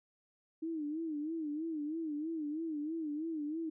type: tone with vibrato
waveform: sine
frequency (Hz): 311.1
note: D#4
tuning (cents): 0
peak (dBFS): -35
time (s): 0.62-3.7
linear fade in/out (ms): 10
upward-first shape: sine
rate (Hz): 3.1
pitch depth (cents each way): 110
effects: none